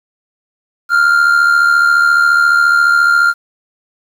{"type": "tone with amplitude modulation", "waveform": "triangle", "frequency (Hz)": 1396.9, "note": "F6", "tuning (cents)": 0, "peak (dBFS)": -3, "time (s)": [0.89, 3.34], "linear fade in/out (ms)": 50, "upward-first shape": "sine", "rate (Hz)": 74.4, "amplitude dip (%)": 55, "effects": ["7-bit"]}